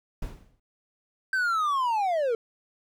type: noise with exponential decay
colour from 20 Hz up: brown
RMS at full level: -31 dBFS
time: 0.22-0.6 s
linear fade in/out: 5 ms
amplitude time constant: 81 ms
type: linear sweep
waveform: triangle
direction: down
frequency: 1568 to 440 Hz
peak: -21 dBFS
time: 1.33-2.35 s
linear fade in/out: 2 ms
effects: none